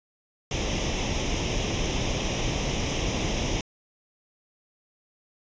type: noise with comb filter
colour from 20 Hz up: pink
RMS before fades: -27 dBFS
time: 0.51-3.61 s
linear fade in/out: 2 ms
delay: 0.34 ms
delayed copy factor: +0.7
effects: resampled to 16000 Hz